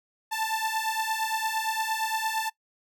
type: beating tone pair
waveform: sawtooth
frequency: 879 / 887.7 Hz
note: A5 / A5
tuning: -2 / +15 cents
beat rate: 8.7 Hz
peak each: -26 dBFS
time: 0.31-2.5 s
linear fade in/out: 20 ms
effects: noise-tail reverb RT60 0.1 s tail -21 dB re dry